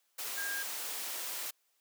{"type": "tone in noise", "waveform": "sine", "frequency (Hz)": 1615, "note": "G#6", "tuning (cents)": -49, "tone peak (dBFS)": -36, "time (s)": [0.37, 0.63], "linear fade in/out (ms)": 10, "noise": "white", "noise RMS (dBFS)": -39, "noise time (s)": [0.18, 1.51], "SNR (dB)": 0, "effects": ["white hiss -75 dBFS RMS until 1.8 s", "high-pass 400 Hz 12 dB/octave"]}